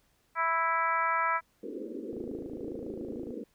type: harmonic tone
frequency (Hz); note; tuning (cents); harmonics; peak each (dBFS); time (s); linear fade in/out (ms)
329.6; E4; 0; 2 / 3 / 4 / 5 / 6 / 7; -38 / -30 / -29 / -35 / -36 / -38; 0.35-1.41; 50
type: band-pass noise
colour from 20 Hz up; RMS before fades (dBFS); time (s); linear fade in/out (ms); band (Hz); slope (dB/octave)
pink; -39; 1.63-3.44; 5; 220 to 510; 96
type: click train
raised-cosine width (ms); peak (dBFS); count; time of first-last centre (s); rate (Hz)
2; -31; 33; 2.13-3.306; 27.2
effects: pink hiss -70 dBFS RMS until 3.54 s